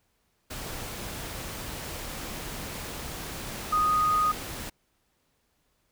sine tone in noise, 1241 Hz, D#6, 5 cents flat, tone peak -21 dBFS, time 3.72-4.32 s, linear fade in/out 10 ms, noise pink, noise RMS -37 dBFS, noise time 0.5-4.7 s, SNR +13 dB, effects pink hiss -72 dBFS RMS until 5.91 s

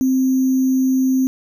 sine tone with sample-and-hold, 261.6 Hz, C4, in tune, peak -13 dBFS, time 0.01-1.27 s, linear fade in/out 0 ms, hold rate 6300 Hz, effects none

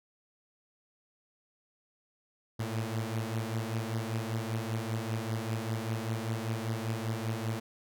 sawtooth beating tone pair, 110 / 115.1 Hz, A2 / A#2, 0 / -22 cents, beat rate 5.1 Hz, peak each -30 / -32 dBFS, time 2.59-7.6 s, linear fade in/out 10 ms, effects none

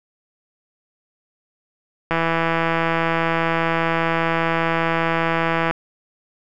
click train, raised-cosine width 0.5 ms, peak -5 dBFS, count 595, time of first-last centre 2.11-5.71 s, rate 165 Hz, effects none

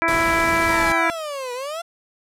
harmonic tone, 331.5 Hz, E4, 10 cents sharp, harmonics 1 / 2 / 3 / 4 / 5 / 6 / 7, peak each -26 / -25 / -23 / -24 / -24 / -27 / -24 dBFS, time 0.02-1.1 s, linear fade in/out 0 ms
pink noise, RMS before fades -28 dBFS, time 0.08-0.92 s, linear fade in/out 0 ms
30% pulse exponential two-way sweep, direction down then up, 987.8 to 481.8 to 696 Hz, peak -24 dBFS, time 0.67-1.82 s, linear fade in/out 10 ms, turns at 1.53 s
effects low-pass 12000 Hz 12 dB/octave

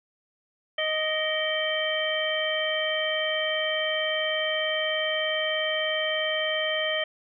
harmonic tone with a mistuned harmonic, 623 Hz, D#5, 2 cents sharp, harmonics 1 / 2 / 3 / 4 / 5, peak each -28 / -38 / -30 / -35 / -29 dBFS, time 0.78-7.04 s, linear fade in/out 5 ms, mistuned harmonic 4, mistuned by -140 cents, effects none

